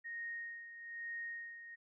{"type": "tone with tremolo", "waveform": "sine", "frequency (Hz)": 1862, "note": "A#6", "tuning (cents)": -2, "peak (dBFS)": -40, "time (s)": [0.04, 1.76], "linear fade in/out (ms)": 20, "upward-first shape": "sine", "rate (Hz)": 1.1, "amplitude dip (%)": 65, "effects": []}